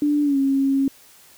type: tone with pitch glide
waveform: sine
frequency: 293.7 to 272.5 Hz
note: D4 to C#4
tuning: 0 to -29 cents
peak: -16 dBFS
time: 0.02-0.88 s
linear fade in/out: 2 ms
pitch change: -129 cents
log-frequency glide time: 0.23-0.38 s
effects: white hiss -50 dBFS RMS until 1.37 s